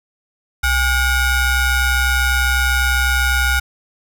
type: ring-modulated tone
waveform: 40% pulse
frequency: 750 Hz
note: F#5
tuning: 23 cents sharp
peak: -10 dBFS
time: 0.63-3.6 s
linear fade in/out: 10 ms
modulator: 686 Hz
effects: none